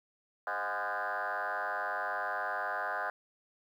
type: tone with frequency modulation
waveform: sine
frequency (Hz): 1124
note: C#6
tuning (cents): +24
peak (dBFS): -31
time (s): 0.47-3.1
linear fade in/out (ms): 2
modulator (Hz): 99.3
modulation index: 5.3
effects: tanh soft clip ceiling -27 dBFS + 11-bit